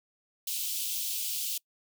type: high-pass noise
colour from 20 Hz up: white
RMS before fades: -33 dBFS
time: 0.47-1.58 s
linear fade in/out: 5 ms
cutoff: 2700 Hz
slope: 48 dB/octave
effects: noise-tail reverb RT60 0.1 s tail -25 dB re dry